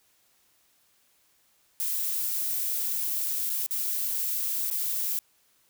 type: noise with dropouts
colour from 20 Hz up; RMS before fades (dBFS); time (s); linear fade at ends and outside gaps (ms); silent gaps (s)
violet; -29; 1.8-5.19; 0; 3.494-3.5 / 3.663-3.709 / 4.701-4.712
effects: white hiss -66 dBFS RMS until 5.69 s